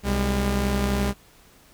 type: tone pair together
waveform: sawtooth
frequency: 63.5 / 201.6 Hz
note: B1 / G3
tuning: +49 / +49 cents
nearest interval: octave + minor sixth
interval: 2000 cents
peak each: -20 dBFS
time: 0.03-1.14 s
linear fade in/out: 50 ms
effects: pink hiss -54 dBFS RMS until 1.73 s